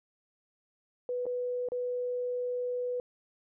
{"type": "tone with dropouts", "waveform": "sine", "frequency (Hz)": 493.9, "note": "B4", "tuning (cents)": 0, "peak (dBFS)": -30, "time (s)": [1.09, 3], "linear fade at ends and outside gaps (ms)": 1, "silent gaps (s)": [[1.256, 1.265], [1.687, 1.719]], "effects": []}